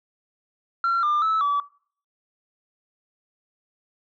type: tone with pitch steps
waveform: sine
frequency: 1366 / 1200 / 1306 / 1149 Hz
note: F6 / D6 / E6 / D6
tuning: -39 / +37 / -17 / -38 cents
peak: -17 dBFS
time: 0.84-1.6 s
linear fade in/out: 2 ms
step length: 190 ms
effects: noise-tail reverb RT60 0.5 s tail -23 dB re dry + tanh soft clip ceiling -17 dBFS